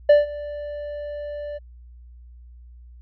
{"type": "tone with ADSR envelope", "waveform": "triangle", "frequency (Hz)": 587, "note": "D5", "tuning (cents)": -1, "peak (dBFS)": -6, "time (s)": [0.09, 1.59], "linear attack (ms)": 7, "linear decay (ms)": 160, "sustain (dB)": -21, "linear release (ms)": 23, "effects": ["added 60 Hz sine -42 dBFS peak until 3.01 s", "resampled to 11025 Hz"]}